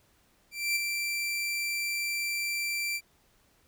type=tone with ADSR envelope; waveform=sawtooth; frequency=2349 Hz; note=D7; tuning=in tune; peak=-21 dBFS; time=0.51-3.01 s; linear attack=250 ms; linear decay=12 ms; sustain=-5 dB; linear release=55 ms; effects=pink hiss -66 dBFS RMS until 3.67 s